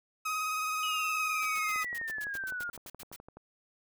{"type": "tone with vibrato", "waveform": "30% pulse", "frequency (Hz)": 1260, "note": "D#6", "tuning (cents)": 21, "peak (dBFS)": -28, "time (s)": [0.25, 1.84], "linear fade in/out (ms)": 10, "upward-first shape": "sine", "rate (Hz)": 19, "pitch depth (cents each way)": 24}
{"type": "exponential sweep", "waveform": "sine", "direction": "down", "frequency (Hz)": [2960, 1400], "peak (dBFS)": -34, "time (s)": [0.83, 2.7], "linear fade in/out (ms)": 2}
{"type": "noise bursts", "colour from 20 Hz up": "white", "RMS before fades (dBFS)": -46, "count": 14, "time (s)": [1.42, 3.162], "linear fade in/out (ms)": 5, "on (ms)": 39, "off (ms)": 92}
{"type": "click train", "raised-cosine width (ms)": 1, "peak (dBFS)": -34, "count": 20, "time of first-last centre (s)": [1.76, 3.37], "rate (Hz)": 11.8}
{"effects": []}